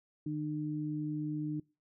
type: tone pair together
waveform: sine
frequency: 152 / 302.4 Hz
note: D#3 / D#4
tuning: -40 / -49 cents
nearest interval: octave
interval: 1191 cents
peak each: -37 / -35 dBFS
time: 0.26-1.6 s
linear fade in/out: 5 ms
effects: noise-tail reverb RT60 0.3 s tail -24 dB re dry